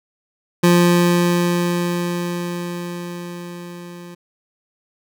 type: tone with level ramp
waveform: 25% pulse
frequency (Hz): 174.61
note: F3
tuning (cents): 0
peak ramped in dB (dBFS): -6 to -31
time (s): 0.63-4.15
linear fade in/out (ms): 10
effects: none